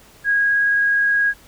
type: tone with vibrato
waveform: sine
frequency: 1644 Hz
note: G#6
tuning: 18 cents flat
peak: -14 dBFS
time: 0.24-1.34 s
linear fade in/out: 50 ms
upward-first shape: sine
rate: 19 Hz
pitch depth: 9 cents each way
effects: pink hiss -48 dBFS RMS until 1.47 s